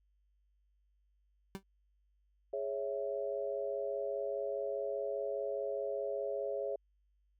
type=tone with exponential decay; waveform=30% pulse; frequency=193.9 Hz; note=G3; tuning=19 cents flat; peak=-33 dBFS; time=1.55-1.63 s; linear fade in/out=0 ms; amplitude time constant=16 ms
type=chord; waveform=sine; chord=C# minor; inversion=second; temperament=equal; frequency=415.3 / 554.4 / 659.3 Hz; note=G#4 / C#5 / E5; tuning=0 / 0 / 0 cents; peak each=-39 / -37 / -41 dBFS; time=2.53-6.76 s; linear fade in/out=5 ms
effects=added 50 Hz sine -70 dBFS peak until 7.39 s